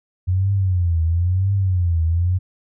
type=tone with vibrato; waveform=sine; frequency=89.7 Hz; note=F2; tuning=47 cents sharp; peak=-15 dBFS; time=0.27-2.39 s; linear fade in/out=20 ms; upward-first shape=triangle; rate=0.99 Hz; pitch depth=190 cents each way; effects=none